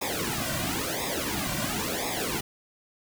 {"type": "noise with flanger", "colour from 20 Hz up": "pink", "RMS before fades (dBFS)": -30, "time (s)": [0.01, 2.41], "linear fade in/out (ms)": 10, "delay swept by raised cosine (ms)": [0.67, 2.37], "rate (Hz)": 0.97, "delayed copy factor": -1, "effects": []}